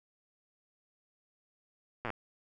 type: slowing click train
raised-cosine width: 0.5 ms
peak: -21 dBFS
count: 7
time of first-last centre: 2.05-2.103 s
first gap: 8 ms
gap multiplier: 1.04
effects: none